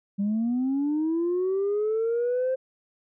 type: linear sweep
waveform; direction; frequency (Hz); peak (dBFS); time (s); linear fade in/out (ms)
sine; up; 195.5 to 526; -21; 0.18-2.56; 20
effects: tanh soft clip ceiling -20 dBFS